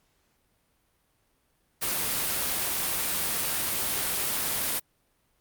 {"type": "noise", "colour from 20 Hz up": "white", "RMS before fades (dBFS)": -28, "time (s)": [1.81, 4.8], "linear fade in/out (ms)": 20, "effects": ["pink hiss -70 dBFS RMS until 5.4 s", "Opus 48 kbps"]}